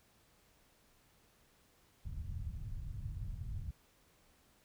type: low-pass noise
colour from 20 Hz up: white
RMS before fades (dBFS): -42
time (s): 2.05-3.71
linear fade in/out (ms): 5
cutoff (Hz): 110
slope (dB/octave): 24
effects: pink hiss -69 dBFS RMS until 4.64 s